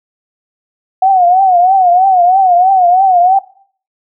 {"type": "tone with vibrato", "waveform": "sine", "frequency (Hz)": 737, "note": "F#5", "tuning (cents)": -7, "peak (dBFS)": -5, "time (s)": [1.02, 3.39], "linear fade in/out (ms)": 5, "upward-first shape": "triangle", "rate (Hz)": 3.1, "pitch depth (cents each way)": 120, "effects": ["noise-tail reverb RT60 0.5 s tail -17 dB re dry"]}